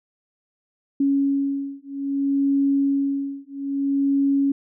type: beating tone pair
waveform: sine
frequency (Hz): 277.2 / 277.81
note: C#4 / C#4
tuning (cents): 0 / +4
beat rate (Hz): 0.61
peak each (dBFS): -22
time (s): 1-4.52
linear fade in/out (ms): 5
effects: none